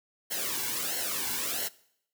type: noise with flanger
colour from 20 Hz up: white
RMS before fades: -32 dBFS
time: 0.3-1.69 s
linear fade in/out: 20 ms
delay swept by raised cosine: 0.82 to 1.62 ms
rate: 1.5 Hz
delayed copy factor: -0.8
effects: noise-tail reverb RT60 0.7 s tail -21 dB re dry